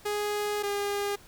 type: tone pair in turn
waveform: sawtooth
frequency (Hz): 415.3 / 405.6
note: G#4 / G#4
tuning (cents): 0 / -41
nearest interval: unison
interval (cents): 41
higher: first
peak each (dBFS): -24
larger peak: neither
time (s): 0.05-0.63 / 0.63-1.16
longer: first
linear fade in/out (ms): 10
effects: pink hiss -54 dBFS RMS until 1.27 s